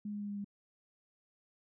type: tone with pitch steps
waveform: sine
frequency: 207.8 / 206.2 / 204.7 / 203.2 / 201.7 Hz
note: G#3 / G#3 / G#3 / G#3 / G3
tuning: +1 / -12 / -25 / -38 / +50 cents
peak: -37 dBFS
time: 0.05-0.445 s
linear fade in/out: 5 ms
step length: 79 ms
effects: none